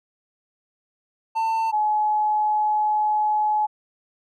triangle / sine tone pair in turn, 895 / 849.2 Hz, A5 / G#5, +29 / +38 cents, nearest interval minor second, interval 91 cents, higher first, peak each -18 / -18 dBFS, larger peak neither, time 1.35-1.72 / 1.72-3.67 s, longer second, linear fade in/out 20 ms, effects none

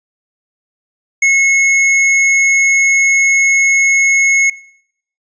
square tone, 2180 Hz, C#7, 29 cents flat, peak -8 dBFS, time 1.22-4.5 s, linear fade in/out 5 ms, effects noise-tail reverb RT60 0.7 s tail -23 dB re dry + resampled to 16000 Hz

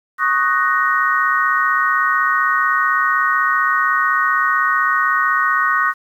sine chord, D# minor seventh, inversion third, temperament equal with one note detuned, 1108.7 / 1244.5 / 1490.3 / 1864.7 Hz, C#6 / D#6 / F#6 / A#6, 0 / 0 / +12 / 0 cents, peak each -19 dBFS, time 0.18-5.94 s, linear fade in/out 50 ms, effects 8-bit

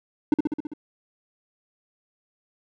triangle tone with echo, 300 Hz, D4, 37 cents sharp, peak -12 dBFS, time 0.32-0.34 s, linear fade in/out 2 ms, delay 66 ms, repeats 6, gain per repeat -3 dB, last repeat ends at 0.736 s, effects none

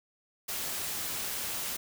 white noise, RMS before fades -35 dBFS, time 0.48-1.77 s, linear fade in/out 10 ms, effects none

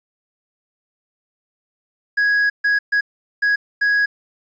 triangle tone bursts at uneven times, 1661.2 Hz, G#6, in tune, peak -12 dBFS, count 5, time 2.17-2.5 / 2.64-2.79 / 2.92-3.01 / 3.42-3.56 / 3.81-4.06 s, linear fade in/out 10 ms, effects resampled to 16000 Hz + 9-bit

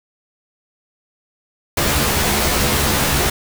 pink noise with comb filter, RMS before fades -17 dBFS, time 1.77-3.3 s, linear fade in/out 5 ms, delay 14 ms, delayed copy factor +0.9, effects none

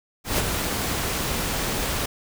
pink noise with ADSR envelope, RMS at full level -21 dBFS, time 0.24-2.06 s, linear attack 140 ms, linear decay 31 ms, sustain -5 dB, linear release 7 ms, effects none

